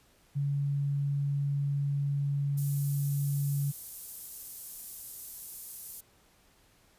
sine tone, 141.5 Hz, C#3, 36 cents sharp, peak -27 dBFS, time 0.35-3.72 s, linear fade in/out 20 ms
white high-pass noise, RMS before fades -41 dBFS, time 2.57-6.01 s, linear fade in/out 10 ms, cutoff 10000 Hz, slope 12 dB/octave
effects pink hiss -64 dBFS RMS until 6.98 s + resampled to 32000 Hz

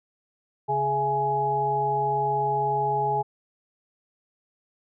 harmonic tone with a mistuned harmonic, 139.7 Hz, C#3, 14 cents sharp, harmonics 1 / 3 / 5 / 6, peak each -32 / -29 / -34 / -23 dBFS, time 0.68-3.23 s, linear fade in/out 20 ms, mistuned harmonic 5, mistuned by -68 cents, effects none

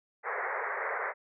white band-pass noise, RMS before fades -34 dBFS, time 0.23-1.14 s, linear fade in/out 50 ms, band 400 to 2100 Hz, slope 96 dB/octave, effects none

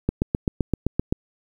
click train, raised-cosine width 3 ms, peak -7 dBFS, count 9, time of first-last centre 0.09-1.125 s, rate 7.73 Hz, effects 8-bit

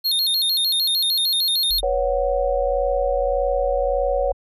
square tone with vibrato, 3951 Hz, B7, in tune, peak -18 dBFS, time 0.04-1.81 s, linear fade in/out 20 ms, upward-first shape square, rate 6.6 Hz, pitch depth 130 cents each way
sine tone, 42.21 Hz, E1, 42 cents sharp, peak -28 dBFS, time 1.7-4.33 s, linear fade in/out 10 ms
sine chord, B suspended second, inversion none, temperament just, 493.9 / 555.6 / 740.8 Hz, B4 / C#5 / F#5, 0 / +4 / +2 cents, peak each -24 / -20 / -25 dBFS, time 1.83-4.32 s, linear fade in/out 2 ms
effects none

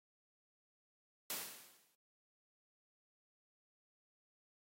white noise with exponential decay, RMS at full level -39 dBFS, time 1.3-1.95 s, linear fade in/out 1 ms, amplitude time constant 140 ms, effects high-pass 150 Hz 12 dB/octave + AAC 48 kbps

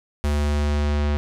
square tone with low-pass filter sweep, 73.42 Hz, D2, in tune, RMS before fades -21 dBFS, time 0.24-1.17 s, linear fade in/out 0 ms, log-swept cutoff 12000 to 3800 Hz, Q 0.73, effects none

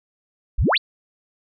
sine exponential sweep, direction up, 30.87 to 4793 Hz, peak -15 dBFS, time 0.58-0.78 s, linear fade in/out 10 ms, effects none

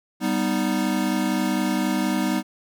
square chord, G augmented, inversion none, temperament equal, 196 / 246.9 / 311.1 Hz, G3 / B3 / D#4, 0 / 0 / 0 cents, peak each -26 dBFS, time 0.2-2.43 s, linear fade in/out 50 ms, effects none

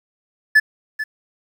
triangle tone with echo, 1734 Hz, A6, 26 cents flat, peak -6 dBFS, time 0.55-0.6 s, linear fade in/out 10 ms, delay 440 ms, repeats 1, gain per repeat -13 dB, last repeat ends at 1.04 s, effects 8-bit

